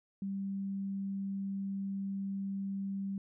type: tone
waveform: sine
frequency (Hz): 196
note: G3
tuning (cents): 0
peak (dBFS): -34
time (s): 0.22-3.18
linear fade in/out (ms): 2
effects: none

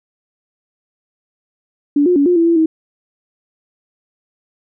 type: tone with pitch steps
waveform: sine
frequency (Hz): 288.2 / 357.7 / 283.2 / 355.2 / 333.9 / 336.6 / 319.5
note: D4 / F4 / C#4 / F4 / E4 / E4 / D#4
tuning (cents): -33 / +41 / +37 / +29 / +22 / +36 / +46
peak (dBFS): -9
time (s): 1.96-2.66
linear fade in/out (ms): 5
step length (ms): 100
effects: none

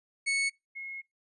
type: tone pair in turn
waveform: 40% pulse / sine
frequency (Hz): 2209 / 2166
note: C#7 / C#7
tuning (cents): -7 / -41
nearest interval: unison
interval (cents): 34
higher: first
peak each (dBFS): -25 / -37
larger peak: first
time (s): 0.26-0.5 / 0.75-1.02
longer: second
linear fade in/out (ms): 20
effects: noise-tail reverb RT60 0.2 s tail -24 dB re dry + resampled to 24000 Hz

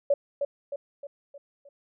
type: tone with echo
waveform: sine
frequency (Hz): 567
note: C#5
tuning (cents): +39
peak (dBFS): -18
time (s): 0.1-0.14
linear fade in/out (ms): 5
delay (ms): 310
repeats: 5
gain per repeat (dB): -6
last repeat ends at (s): 1.69
effects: none

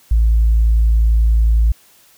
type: tone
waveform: sine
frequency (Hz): 55.6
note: A1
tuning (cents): +19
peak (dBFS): -8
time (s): 0.11-1.72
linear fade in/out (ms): 5
effects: tanh soft clip ceiling -6 dBFS + white hiss -50 dBFS RMS until 2.17 s

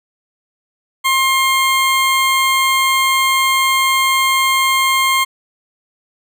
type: tone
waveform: 20% pulse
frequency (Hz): 1064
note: C6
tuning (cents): +29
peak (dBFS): -7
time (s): 1.04-5.25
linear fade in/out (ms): 20
effects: none

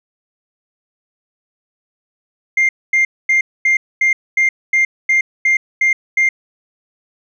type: tone bursts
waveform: sine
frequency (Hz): 2107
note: C7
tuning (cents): +12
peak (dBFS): -8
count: 11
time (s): 2.57-6.29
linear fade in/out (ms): 5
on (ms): 120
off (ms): 240
effects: tanh soft clip ceiling -8 dBFS

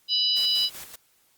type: harmonic tone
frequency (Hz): 987.8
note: B5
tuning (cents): 0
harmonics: 3 / 4 / 5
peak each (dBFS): -25 / -25 / -25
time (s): 0.08-0.7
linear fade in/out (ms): 50
type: noise with tremolo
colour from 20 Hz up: white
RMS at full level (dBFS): -39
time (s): 0.36-0.96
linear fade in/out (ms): 10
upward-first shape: square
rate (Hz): 5.2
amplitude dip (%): 55
effects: white hiss -64 dBFS RMS until 1.37 s + Opus 48 kbps

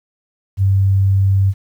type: tone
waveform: sine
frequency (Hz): 97.2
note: G2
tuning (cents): -14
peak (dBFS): -10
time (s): 0.57-1.54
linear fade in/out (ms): 50
effects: 8-bit

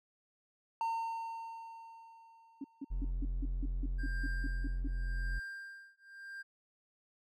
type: tone with exponential decay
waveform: triangle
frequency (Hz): 911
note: A#5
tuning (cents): -40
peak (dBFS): -29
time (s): 0.81-3.11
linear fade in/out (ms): 1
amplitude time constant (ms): 500
type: tone bursts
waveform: sine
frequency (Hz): 277.2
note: C#4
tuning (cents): 0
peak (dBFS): -38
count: 12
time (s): 2.61-4.876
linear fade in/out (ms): 5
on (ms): 33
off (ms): 170
type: tone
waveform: triangle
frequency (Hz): 43.65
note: F1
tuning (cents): 0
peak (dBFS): -31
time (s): 2.9-5.4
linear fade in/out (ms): 20
type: tone with tremolo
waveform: triangle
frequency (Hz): 1591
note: G6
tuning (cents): +25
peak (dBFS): -38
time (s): 3.98-6.43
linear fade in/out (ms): 20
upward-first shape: triangle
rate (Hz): 0.88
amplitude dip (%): 100
effects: none

